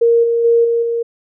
sine tone with level steps, 466.2 Hz, A#4, in tune, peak -8 / -12 / -8 / -12 / -15 dBFS, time 0.01-1.03 s, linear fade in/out 10 ms, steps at 0.23 / 0.44 / 0.64 / 0.82 s, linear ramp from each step 10 ms, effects none

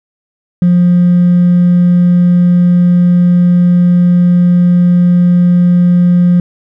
triangle tone with hard clipping, 176.5 Hz, F3, 19 cents sharp, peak -4 dBFS, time 0.62-6.4 s, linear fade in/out 2 ms, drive 2 dB, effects none

